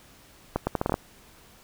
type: accelerating click train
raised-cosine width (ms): 1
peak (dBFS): -10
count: 8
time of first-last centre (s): 0.56-0.941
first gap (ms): 110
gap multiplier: 0.75
effects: pink hiss -54 dBFS RMS until 1.63 s